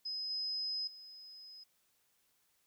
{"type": "tone with level steps", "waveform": "sine", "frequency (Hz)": 5060, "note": "D#8", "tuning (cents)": 28, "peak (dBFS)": [-37, -35, -50], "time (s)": [0.05, 1.64], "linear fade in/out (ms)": 10, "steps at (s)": [0.3, 0.87], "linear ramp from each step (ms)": 5, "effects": ["white hiss -75 dBFS RMS until 2.66 s"]}